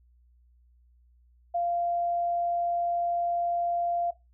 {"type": "tone", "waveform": "sine", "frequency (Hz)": 693, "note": "F5", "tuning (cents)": -14, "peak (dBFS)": -25, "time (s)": [1.54, 4.11], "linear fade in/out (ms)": 10, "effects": ["noise-tail reverb RT60 0.2 s tail -17 dB re dry", "added 60 Hz sine -58 dBFS peak until 4.33 s"]}